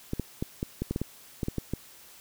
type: clicks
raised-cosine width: 3 ms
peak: -16 dBFS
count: 12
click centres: 0.134 / 0.197 / 0.425 / 0.629 / 0.82 / 0.91 / 0.961 / 1.016 / 1.432 / 1.484 / 1.583 / 1.736 s
effects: white hiss -52 dBFS RMS until 2.2 s